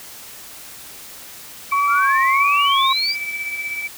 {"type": "tone with tremolo", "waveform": "sine", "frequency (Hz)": 2313, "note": "D7", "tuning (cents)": -27, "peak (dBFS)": -21, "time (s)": [1.71, 3.88], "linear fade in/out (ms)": 10, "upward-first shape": "triangle", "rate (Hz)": 16, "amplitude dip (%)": 55}
{"type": "tone with vibrato", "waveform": "sine", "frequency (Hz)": 1108.7, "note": "C#6", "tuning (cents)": 0, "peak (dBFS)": -15, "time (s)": [1.72, 2.93], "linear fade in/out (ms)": 5, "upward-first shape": "sine", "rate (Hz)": 1.5, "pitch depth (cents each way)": 59}
{"type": "exponential sweep", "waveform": "sine", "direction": "up", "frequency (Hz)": [1318.5, 4948], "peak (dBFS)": -18, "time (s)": [1.87, 3.16], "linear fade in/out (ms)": 50}
{"effects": ["white hiss -38 dBFS RMS until 3.97 s"]}